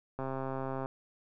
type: click train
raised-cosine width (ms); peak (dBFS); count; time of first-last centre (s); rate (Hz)
1; -23; 90; 0.19-0.859; 133
effects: none